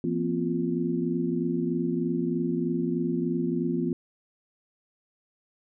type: tone cluster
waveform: sine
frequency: 170.4 / 237.7 / 260.9 / 348.6 Hz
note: F3 / A#3 / C4 / F4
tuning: -42 / +34 / -5 / -3 cents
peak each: -30 dBFS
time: 0.04-3.93 s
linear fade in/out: 2 ms
effects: none